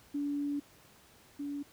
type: tone pair in turn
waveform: sine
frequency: 287.3 / 286.2 Hz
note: D4 / D4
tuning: -38 / -45 cents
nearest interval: unison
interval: 7 cents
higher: first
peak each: -31 / -35 dBFS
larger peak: first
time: 0.14-0.6 / 1.39-1.63 s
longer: first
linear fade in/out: 10 ms
effects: pink hiss -60 dBFS RMS until 1.72 s + high-pass 60 Hz 12 dB/octave